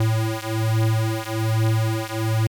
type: beating tone pair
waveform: square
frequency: 110.5 / 111.7 Hz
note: A2 / A2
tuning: +8 / +27 cents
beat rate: 1.2 Hz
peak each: -22 / -23 dBFS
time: 0-2.47 s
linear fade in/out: 5 ms
effects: MP3 96 kbps